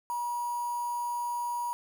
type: tone with quantisation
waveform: sine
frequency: 960 Hz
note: B5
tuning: 49 cents flat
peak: -30 dBFS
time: 0.1-1.73 s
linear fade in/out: 0 ms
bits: 7
effects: none